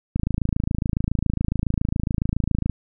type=click train; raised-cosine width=5 ms; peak=-9 dBFS; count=70; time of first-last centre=0.16-2.697 s; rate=27.2 Hz; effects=none